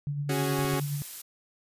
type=tone with tremolo; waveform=sine; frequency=144.1 Hz; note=D3; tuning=33 cents flat; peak=-27 dBFS; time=0.07-1.02 s; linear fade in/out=0 ms; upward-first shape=sine; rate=9.5 Hz; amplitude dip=40%
type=chord; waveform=sawtooth; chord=C# suspended fourth; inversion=none; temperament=equal with one note detuned; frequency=277.2 / 370 / 413.4 Hz; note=C#4 / F#4 / G#4; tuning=0 / 0 / -8 cents; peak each=-27 / -28 / -30 dBFS; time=0.29-0.8 s; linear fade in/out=5 ms
type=noise; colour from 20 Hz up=blue; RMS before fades=-39 dBFS; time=0.31-1.22 s; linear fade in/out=10 ms
type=clicks; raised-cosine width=5 ms; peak=-29 dBFS; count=3; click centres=0.591 / 0.65 / 0.737 s
effects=resampled to 32000 Hz